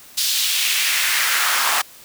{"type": "noise with high-pass filter sweep", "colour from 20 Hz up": "pink", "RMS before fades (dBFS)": -19, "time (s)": [0.17, 1.82], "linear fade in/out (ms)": 10, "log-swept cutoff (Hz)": [4200, 1000], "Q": 1.7, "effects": ["white hiss -44 dBFS RMS until 2.04 s"]}